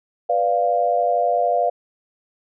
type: chord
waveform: sine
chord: B diminished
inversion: none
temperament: equal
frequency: 493.9 / 587.3 / 698.5 Hz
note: B4 / D5 / F5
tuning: 0 / 0 / 0 cents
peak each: -23 / -22 / -18 dBFS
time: 0.29-1.7 s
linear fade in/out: 10 ms
effects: none